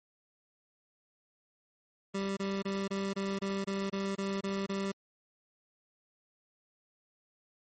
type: tone bursts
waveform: 25% pulse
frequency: 196 Hz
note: G3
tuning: in tune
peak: -28 dBFS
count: 11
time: 2.14-4.92 s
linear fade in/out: 10 ms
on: 230 ms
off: 25 ms
effects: low-pass 12000 Hz 12 dB/octave + MP3 32 kbps